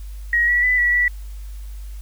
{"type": "tone with pitch steps", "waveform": "sine", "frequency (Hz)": [1894, 1940, 1995, 1941, 1955], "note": ["A#6", "B6", "B6", "B6", "B6"], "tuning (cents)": [27, -31, 17, -31, -18], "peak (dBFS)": -14, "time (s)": [0.33, 1.08], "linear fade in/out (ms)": 2, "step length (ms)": 150, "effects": ["added 50 Hz sine -30 dBFS peak until 2.01 s", "white hiss -51 dBFS RMS until 2.01 s"]}